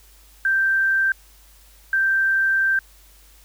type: tone bursts at uneven times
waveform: sine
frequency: 1568 Hz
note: G6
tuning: in tune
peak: -16 dBFS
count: 2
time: 0.45-1.12 / 1.93-2.79 s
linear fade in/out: 2 ms
effects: added 50 Hz sine -50 dBFS peak until 3.44 s + white hiss -53 dBFS RMS until 3.44 s